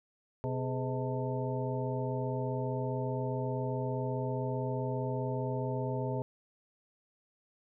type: harmonic tone with a mistuned harmonic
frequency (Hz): 127.4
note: C3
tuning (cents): -46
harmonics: 1 / 2 / 3 / 4 / 5 / 7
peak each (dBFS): -34 / -40 / -38 / -40 / -41 / -42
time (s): 0.44-6.22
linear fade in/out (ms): 0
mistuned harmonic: 3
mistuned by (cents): +140
effects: none